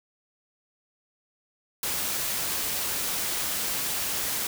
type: noise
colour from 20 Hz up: white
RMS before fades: -29 dBFS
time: 1.83-4.47 s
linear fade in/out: 2 ms
effects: none